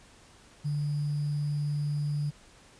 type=tone with sample-and-hold; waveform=sine; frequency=146.83 Hz; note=D3; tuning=in tune; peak=-27 dBFS; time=0.64-2.31 s; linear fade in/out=20 ms; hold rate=4900 Hz; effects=pink hiss -56 dBFS RMS until 2.79 s + resampled to 22050 Hz